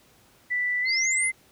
sine tone with pitch glide, 1975.5 to 2071 Hz, B6 to C7, 0 to -18 cents, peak -23 dBFS, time 0.5-1.32 s, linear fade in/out 20 ms, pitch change +82 cents, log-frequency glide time 0.82-0.87 s
sine exponential sweep, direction up, 4118 to 10660 Hz, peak -25 dBFS, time 0.85-1.31 s, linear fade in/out 50 ms
effects pink hiss -58 dBFS RMS until 1.51 s + high-pass 60 Hz 12 dB/octave

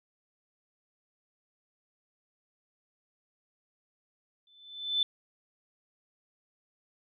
sine tone with exponential growth, 3520 Hz, A7, in tune, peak -22 dBFS, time 4.47-5.03 s, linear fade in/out 2 ms, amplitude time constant 120 ms, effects none

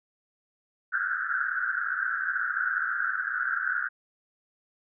pink band-pass noise, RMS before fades -29 dBFS, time 0.92-3.89 s, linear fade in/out 20 ms, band 1400 to 1600 Hz, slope 96 dB/octave, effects none

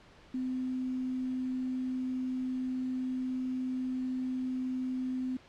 sine tone with quantisation, 256.4 Hz, C4, 35 cents flat, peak -31 dBFS, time 0.34-5.37 s, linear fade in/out 5 ms, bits 9, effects pink hiss -57 dBFS RMS until 5.48 s + low-pass 4000 Hz 12 dB/octave

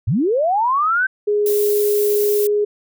sine linear sweep, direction up, 82.41 to 1568 Hz, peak -14 dBFS, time 0.07-1.07 s, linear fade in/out 10 ms
sine tone, 415.3 Hz, G#4, in tune, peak -14 dBFS, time 1.27-2.65 s, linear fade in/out 10 ms
violet noise, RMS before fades -25 dBFS, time 1.46-2.47 s, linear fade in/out 2 ms
effects none

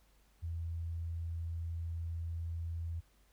sine tone, 83.4 Hz, E2, 21 cents sharp, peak -36 dBFS, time 0.42-3.01 s, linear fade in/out 20 ms, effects added 50 Hz sine -66 dBFS peak until 3.32 s + pink hiss -71 dBFS RMS until 3.32 s

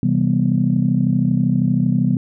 sine chord, C major seventh, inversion none, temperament just, 130.81 / 163.52 / 196.22 / 245.3 Hz, C3 / E3 / G3 / B3, 0 / -14 / +2 / -12 cents, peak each -19 dBFS, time 0.03-2.17 s, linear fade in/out 2 ms, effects tanh soft clip ceiling -4 dBFS

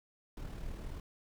brown noise with amplitude modulation, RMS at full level -40 dBFS, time 0.37-1 s, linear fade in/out 2 ms, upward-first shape sine, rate 38.5 Hz, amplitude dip 45%, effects none

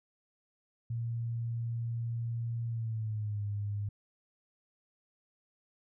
sine tone with pitch glide, 116.54 to 102.63 Hz, A#2 to G#2, 0 to -20 cents, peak -32 dBFS, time 0.9-3.89 s, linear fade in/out 5 ms, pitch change -220 cents, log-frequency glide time 2.67-3.43 s, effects none

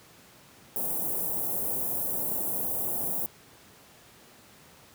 white band-stop noise, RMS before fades -30 dBFS, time 0.76-3.26 s, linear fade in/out 0 ms, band 780 to 11000 Hz, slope 24 dB/octave, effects pink hiss -54 dBFS RMS until 4.94 s + high-pass 100 Hz 12 dB/octave

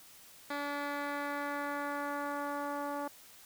10% pulse tone with low-pass filter sweep, 287.2 Hz, D4, 39 cents flat, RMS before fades -37 dBFS, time 0.5-3.08 s, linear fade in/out 5 ms, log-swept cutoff 3200 to 970 Hz, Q 1.2, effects white hiss -56 dBFS RMS until 3.45 s

